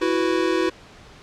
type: chord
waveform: square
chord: E suspended second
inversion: none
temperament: equal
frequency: 329.6 / 370 / 493.9 Hz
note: E4 / F#4 / B4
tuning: 0 / 0 / 0 cents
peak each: -23 / -23 / -27 dBFS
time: 0.01-0.7 s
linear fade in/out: 10 ms
effects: pink hiss -46 dBFS RMS until 1.22 s + low-pass 5000 Hz 12 dB/octave